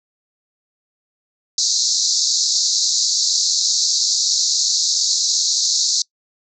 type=band-pass noise; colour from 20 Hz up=pink; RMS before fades=-18 dBFS; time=1.58-6.02 s; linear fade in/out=2 ms; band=4000 to 7100 Hz; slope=96 dB/octave; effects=noise-tail reverb RT60 0.1 s tail -25 dB re dry